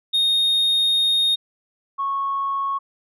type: tone pair in turn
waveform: sine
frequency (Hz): 3704 / 1101.2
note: A#7 / C#6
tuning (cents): -12 / -12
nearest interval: octave + major sixth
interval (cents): 2100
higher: first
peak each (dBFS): -13 / -20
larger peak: first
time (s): 0.13-1.36 / 1.98-2.79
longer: first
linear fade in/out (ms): 20
effects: tanh soft clip ceiling -15 dBFS